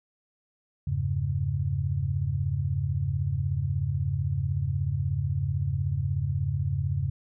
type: tone cluster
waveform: sine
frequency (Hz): 84 / 100.2 / 137.2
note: E2 / G2 / C#3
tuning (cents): +33 / +38 / -17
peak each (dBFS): -31 / -29 / -28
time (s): 0.87-7.1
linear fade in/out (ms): 5
effects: none